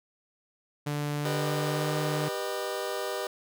sawtooth tone with pitch glide, 146.83 to 150.26 Hz, D3 to D3, 0 to +40 cents, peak -25 dBFS, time 0.86-2.29 s, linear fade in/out 10 ms, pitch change +40 cents, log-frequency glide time 1.3-1.96 s
sawtooth chord, G augmented, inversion none, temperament just, 392 / 490 / 612.5 Hz, G4 / B4 / D#5, 0 / -14 / -27 cents, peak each -31 dBFS, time 1.25-3.27 s, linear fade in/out 2 ms
effects none

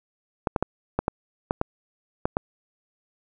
clicks, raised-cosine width 1 ms, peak -8 dBFS, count 9, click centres 0.472 / 0.562 / 0.626 / 0.99 / 1.081 / 1.509 / 1.614 / 2.255 / 2.369 s, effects none

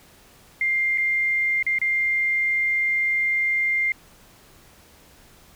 sine tone with dropouts, 2100 Hz, C7, 6 cents sharp, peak -19 dBFS, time 0.61-3.92 s, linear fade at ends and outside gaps 2 ms, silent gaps 0.976-0.981 / 1.627-1.665 / 1.786-1.815 s, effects pink hiss -52 dBFS RMS until 5.55 s

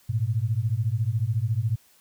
sine beating tone pair, 104.8 / 118.8 Hz, G#2 / A#2, +16 / +33 cents, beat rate 14 Hz, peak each -25 dBFS, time 0.09-1.76 s, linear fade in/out 10 ms, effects white hiss -59 dBFS RMS until 2 s

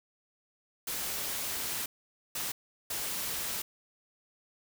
white noise bursts at uneven times, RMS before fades -35 dBFS, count 3, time 0.87-1.86 / 2.35-2.52 / 2.9-3.62 s, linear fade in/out 5 ms, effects none

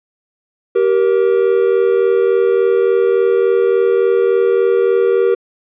triangle tone pair together, 387.4 / 470.9 Hz, G4 / A#4, -20 / +18 cents, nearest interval minor third, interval 338 cents, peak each -11 dBFS, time 0.75-5.35 s, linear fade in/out 10 ms, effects resampled to 8000 Hz

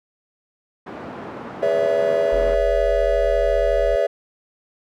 pink band-pass noise, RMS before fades -34 dBFS, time 0.86-2.55 s, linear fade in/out 10 ms, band 200 to 1200 Hz, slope 12 dB/octave
triangle chord, C# minor seventh, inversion second, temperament equal with one note detuned, 415.3 / 493.9 / 568.3 / 659.3 Hz, G#4 / B4 / C#5 / E5, 0 / 0 / +43 / 0 cents, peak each -23 / -22 / -18 / -19 dBFS, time 1.62-4.07 s, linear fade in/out 10 ms
sine tone, 45.74 Hz, F#1, 19 cents flat, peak -24 dBFS, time 2.32-3.96 s, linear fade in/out 10 ms
effects none

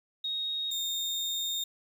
sine / 35% pulse tone pair in turn, 3749 / 3665 Hz, A#7 / A#7, +9 / -30 cents, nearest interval unison, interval 39 cents, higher first, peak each -30 / -28 dBFS, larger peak second, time 0.24-0.71 / 0.71-1.64 s, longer second, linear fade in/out 5 ms, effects 10-bit

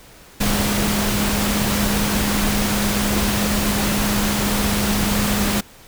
sine tone in noise, 205.6 Hz, G#3, 17 cents flat, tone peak -21 dBFS, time 0.4-5.61 s, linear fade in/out 10 ms, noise pink, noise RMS -21 dBFS, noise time 0.4-5.61 s, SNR -3 dB, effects pink hiss -45 dBFS RMS until 5.87 s

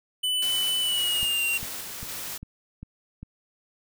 square tone with pitch glide, 2999 to 2766 Hz, F#7 to F7, +23 to -17 cents, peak -24 dBFS, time 0.23-1.58 s, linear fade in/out 10 ms, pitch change -140 cents, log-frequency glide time 0.8-1.45 s
white noise with tremolo, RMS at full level -35 dBFS, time 0.42-2.38 s, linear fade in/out 5 ms, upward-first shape square, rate 1.8 Hz, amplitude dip 25%
click train, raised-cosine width 5 ms, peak -26 dBFS, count 6, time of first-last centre 1.23-3.23 s, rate 2.5 Hz
effects none

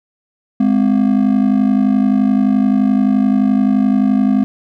triangle ring-modulated tone, 233.1 Hz, A#3, in tune, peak -5 dBFS, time 0.6-4.44 s, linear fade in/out 0 ms, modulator 25.8 Hz, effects none

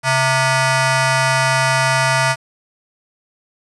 15% pulse ring-modulated tone, 525 Hz, C5, 6 cents sharp, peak -4 dBFS, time 0.03-2.36 s, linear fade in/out 50 ms, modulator 391 Hz, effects resampled to 24000 Hz + 7-bit

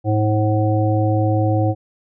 harmonic tone, 106.9 Hz, A2, 49 cents flat, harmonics 1 / 3 / 5 / 7, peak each -16 / -21 / -23 / -24 dBFS, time 0.04-1.75 s, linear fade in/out 50 ms, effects none

